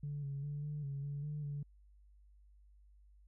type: tone with pitch steps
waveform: sine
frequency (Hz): 145 / 139.6 / 145.5 / 148.4 / 139.3 / 143.1 / 149 / 144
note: D3 / C#3 / D3 / D3 / C#3 / D3 / D3 / D3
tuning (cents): -22 / +13 / -16 / +18 / +9 / -45 / +25 / -34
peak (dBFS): -37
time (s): 0.03-1.63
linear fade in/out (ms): 5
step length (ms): 200
effects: tanh soft clip ceiling -34 dBFS + added 50 Hz sine -60 dBFS peak until 3.27 s